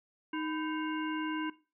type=harmonic tone with a mistuned harmonic; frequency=311.1 Hz; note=D#4; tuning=in tune; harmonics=1 / 3 / 5 / 7 / 9; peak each=-34 / -41 / -42 / -46 / -45 dBFS; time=0.33-1.5 s; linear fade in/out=5 ms; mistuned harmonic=3; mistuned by=+120 cents; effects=noise-tail reverb RT60 0.3 s tail -17 dB re dry